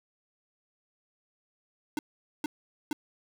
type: tone bursts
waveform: square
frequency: 300 Hz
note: D4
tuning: 37 cents sharp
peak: -29 dBFS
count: 3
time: 1.97-2.93 s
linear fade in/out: 2 ms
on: 20 ms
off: 450 ms
effects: none